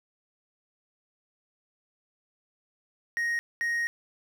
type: tone bursts at uneven times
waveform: triangle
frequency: 1872 Hz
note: A#6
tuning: 7 cents sharp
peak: -24 dBFS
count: 2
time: 3.17-3.39 / 3.61-3.87 s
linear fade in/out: 0 ms
effects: none